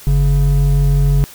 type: tone pair together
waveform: triangle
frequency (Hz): 46.75 / 140.1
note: F#1 / C#3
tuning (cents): +19 / +19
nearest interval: octave + perfect fifth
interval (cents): 1900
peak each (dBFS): -10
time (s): 0.07-1.24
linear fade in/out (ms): 0
effects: white hiss -38 dBFS RMS until 1.34 s